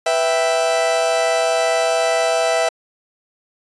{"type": "chord", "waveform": "40% pulse", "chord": "E minor", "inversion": "second", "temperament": "equal", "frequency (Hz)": [493.9, 659.3, 784], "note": ["B4", "E5", "G5"], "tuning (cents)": [0, 0, 0], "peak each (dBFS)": [-22, -16, -22], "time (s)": [0.06, 2.69], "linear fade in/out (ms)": 5, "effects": ["resampled to 22050 Hz"]}